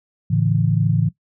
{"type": "chord", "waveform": "sine", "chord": "A major", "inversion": "none", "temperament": "equal with one note detuned", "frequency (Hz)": [110, 141.67, 164.81], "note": ["A2", "C#3", "E3"], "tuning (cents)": [0, 38, 0], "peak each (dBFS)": -19, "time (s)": [0.3, 1.09], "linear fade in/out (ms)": 10, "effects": ["noise-tail reverb RT60 0.1 s tail -17 dB re dry"]}